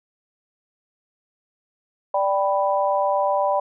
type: chord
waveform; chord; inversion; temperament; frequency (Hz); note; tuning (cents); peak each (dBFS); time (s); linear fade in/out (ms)
sine; G major; second; equal; 587.3 / 784 / 987.8; D5 / G5 / B5; 0 / 0 / 0; -21 / -23 / -23; 2.14-3.6; 5
effects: none